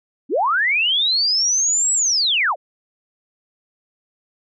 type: linear two-way sweep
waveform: sine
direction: up then down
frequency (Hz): 220 to 7870 to 486.6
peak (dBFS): -15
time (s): 0.29-2.56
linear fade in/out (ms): 50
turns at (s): 1.93
effects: none